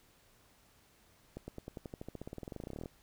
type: accelerating click train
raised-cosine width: 2 ms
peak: -29 dBFS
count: 28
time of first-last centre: 1.37-2.858 s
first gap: 110 ms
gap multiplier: 0.94
effects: pink hiss -66 dBFS RMS until 3.02 s